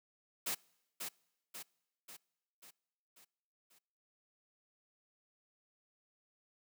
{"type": "noise with echo", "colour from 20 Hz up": "white", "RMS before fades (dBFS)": -37, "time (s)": [0.46, 0.55], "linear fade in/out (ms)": 10, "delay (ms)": 540, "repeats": 6, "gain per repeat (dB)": -5, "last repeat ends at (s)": 3.79, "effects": ["noise-tail reverb RT60 1.0 s tail -26 dB re dry", "high-pass 150 Hz 12 dB/octave"]}